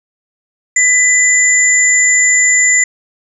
sine tone pair together, 2000 / 7127 Hz, B6 / A8, +21 / +21 cents, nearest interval octave + minor seventh, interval 2200 cents, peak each -10 dBFS, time 0.76-2.84 s, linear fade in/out 5 ms, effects none

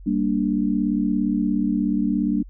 sine chord, G minor, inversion none, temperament equal, 196 / 233.1 / 293.7 Hz, G3 / Bb3 / D4, 0 / 0 / 0 cents, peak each -23 dBFS, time 0.06-2.43 s, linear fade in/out 10 ms, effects added 45 Hz sine -38 dBFS peak until 2.49 s

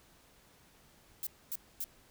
violet noise bursts, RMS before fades -37 dBFS, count 3, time 1.23-1.841 s, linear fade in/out 0 ms, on 37 ms, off 250 ms, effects pink hiss -63 dBFS RMS until 2.1 s

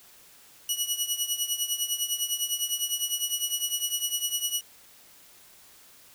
15% pulse tone with tremolo, 2925 Hz, F#7, 21 cents flat, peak -16 dBFS, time 0.69-4.61 s, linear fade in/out 2 ms, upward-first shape triangle, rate 9.9 Hz, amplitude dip 85%, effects white hiss -54 dBFS RMS until 6.14 s

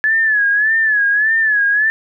sine tone with vibrato, 1714 Hz, A6, 46 cents flat, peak -11 dBFS, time 0.04-1.9 s, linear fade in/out 0 ms, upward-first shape sine, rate 1.7 Hz, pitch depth 90 cents each way, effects none

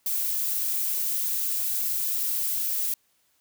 violet noise, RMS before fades -27 dBFS, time 0.06-2.94 s, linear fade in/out 2 ms, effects white hiss -68 dBFS RMS until 3.4 s

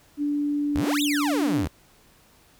sine tone, 291.2 Hz, D4, 15 cents flat, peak -22 dBFS, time 0.17-1.67 s, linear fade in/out 50 ms
sawtooth exponential two-way sweep, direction up then down, 50.5 to 3951 to 67.4 Hz, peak -22 dBFS, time 0.75-1.68 s, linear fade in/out 10 ms, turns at 1.02 s
effects pink hiss -57 dBFS RMS until 2.59 s

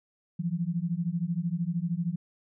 sine beating tone pair, 164.81 / 177.81 Hz, E3 / F3, 0 / +31 cents, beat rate 13 Hz, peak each -30 dBFS, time 0.39-2.16 s, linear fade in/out 10 ms, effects none

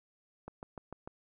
click train, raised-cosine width 1 ms, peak -29 dBFS, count 5, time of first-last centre 0.48-1.075 s, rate 6.72 Hz, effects none

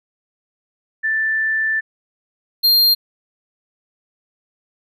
sine / square tone pair in turn, 1766 / 4200 Hz, A6 / C8, +6 / +6 cents, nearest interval octave + minor third, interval 1500 cents, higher second, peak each -16 / -11 dBFS, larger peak second, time 1.03-1.81 / 2.63-2.95 s, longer first, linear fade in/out 20 ms, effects none

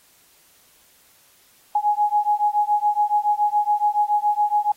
sine beating tone pair, 830.6 / 837.7 Hz, G#5 / G#5, 0 / +15 cents, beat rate 7.1 Hz, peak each -20 dBFS, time 1.75-4.72 s, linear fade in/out 5 ms, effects white hiss -56 dBFS RMS until 4.76 s + AAC 48 kbps

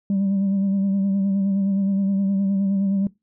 sine tone with vibrato, 196 Hz, G3, in tune, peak -16 dBFS, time 0.1-3.07 s, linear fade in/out 2 ms, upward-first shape sine, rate 9.6 Hz, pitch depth 37 cents each way, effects noise-tail reverb RT60 0.2 s tail -22 dB re dry + tanh soft clip ceiling -16 dBFS

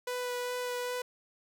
sawtooth tone with vibrato, 493.9 Hz, B4, in tune, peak -29 dBFS, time 0.07-1.02 s, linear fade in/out 5 ms, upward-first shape sine, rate 2.5 Hz, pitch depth 10 cents each way, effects none

